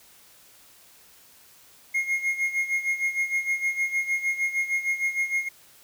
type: tone with tremolo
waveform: triangle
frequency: 2146 Hz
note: C7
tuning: 43 cents sharp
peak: -19 dBFS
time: 1.94-5.49 s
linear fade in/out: 10 ms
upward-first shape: sine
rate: 6.5 Hz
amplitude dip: 75%
effects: white hiss -54 dBFS RMS until 5.83 s